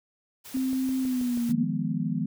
white noise, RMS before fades -44 dBFS, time 0.44-1.53 s, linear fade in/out 20 ms
sine tone with pitch glide, 261.3 to 235.5 Hz, C4 to A#3, -2 to +18 cents, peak -24 dBFS, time 0.54-1.64 s, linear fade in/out 10 ms, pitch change -180 cents, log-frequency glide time 1.01-1.45 s
click train, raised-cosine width 2 ms, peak -30 dBFS, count 6, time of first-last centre 0.57-1.374 s, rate 6.22 Hz
sine chord, F half-diminished seventh, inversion third, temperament equal, 155.56 / 174.61 / 207.7 / 246.9 Hz, Eb3 / F3 / Ab3 / Cb4, 0 / 0 / 0 / 0 cents, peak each -31 dBFS, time 1.49-2.26 s, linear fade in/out 5 ms
effects none

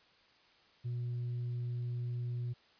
sine tone with tanh clipping, 121.3 Hz, B2, 31 cents flat, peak -35 dBFS, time 0.84-2.54 s, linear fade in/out 20 ms, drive 1 dB, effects white hiss -65 dBFS RMS until 2.79 s + resampled to 11025 Hz

